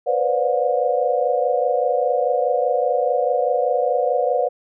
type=tone cluster; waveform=sine; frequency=489.1 / 514 / 580 / 718 Hz; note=B4 / C5 / D5 / F5; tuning=-17 / -31 / -22 / +48 cents; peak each=-22 dBFS; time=0.06-4.49 s; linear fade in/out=20 ms; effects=none